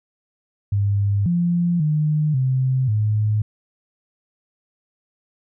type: tone with pitch steps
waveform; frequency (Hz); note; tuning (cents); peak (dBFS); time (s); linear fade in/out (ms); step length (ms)
sine; 100.8 / 173.4 / 152.2 / 130.5 / 106.7; G2 / F3 / D#3 / C3 / G#2; +49 / -12 / -38 / -4 / +47; -16; 0.72-3.42; 5; 540
effects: none